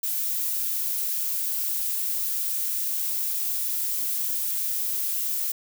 violet noise, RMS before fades -27 dBFS, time 0.03-5.52 s, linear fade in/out 5 ms, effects none

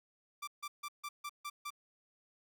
sawtooth tone bursts, 1174.7 Hz, D6, in tune, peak -36 dBFS, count 7, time 0.42-1.705 s, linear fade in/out 10 ms, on 55 ms, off 150 ms, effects none

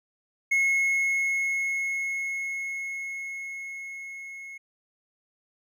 triangle tone with level ramp, 2174 Hz, C#7, 34 cents flat, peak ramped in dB -18 to -37 dBFS, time 0.51-4.58 s, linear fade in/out 10 ms, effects none

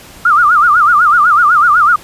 sine tone with vibrato, 1301 Hz, E6, 23 cents flat, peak -5 dBFS, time 0.25-1.96 s, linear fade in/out 5 ms, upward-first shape sine, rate 8 Hz, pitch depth 190 cents each way, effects pink hiss -36 dBFS RMS until 2.03 s + resampled to 32000 Hz

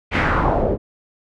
pink noise with low-pass filter sweep, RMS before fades -18 dBFS, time 0.11-0.78 s, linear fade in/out 50 ms, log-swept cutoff 2500 to 410 Hz, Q 2.5, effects none

